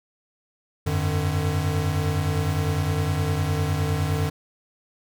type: tone cluster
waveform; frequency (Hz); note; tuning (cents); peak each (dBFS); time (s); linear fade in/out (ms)
square; 89.4 / 99.2 / 150.1; F2 / G2 / D3; +41 / +21 / +38; -26 / -29 / -26; 0.86-4.3; 10
effects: none